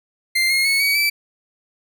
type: tone with pitch steps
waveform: 30% pulse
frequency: 2093 / 2147 / 2202 / 2259 / 2317 Hz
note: C7 / C7 / C#7 / C#7 / D7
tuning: 0 / +44 / -12 / +32 / -24 cents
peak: -13 dBFS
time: 0.35-1.1 s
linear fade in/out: 10 ms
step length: 150 ms
effects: none